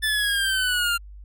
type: exponential sweep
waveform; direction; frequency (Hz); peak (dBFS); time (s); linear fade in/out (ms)
25% pulse; down; 1760 to 1384; -17; 0.02-0.98; 20
effects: added 50 Hz sine -39 dBFS peak until 1.24 s